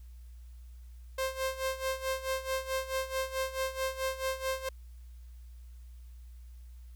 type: tone with tremolo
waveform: sawtooth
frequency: 527 Hz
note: C5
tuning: 12 cents sharp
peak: -25 dBFS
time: 1.18-4.69 s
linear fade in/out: 5 ms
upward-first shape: sine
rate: 4.6 Hz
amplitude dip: 80%
effects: added 60 Hz sine -46 dBFS peak until 6.95 s + white hiss -69 dBFS RMS until 6.95 s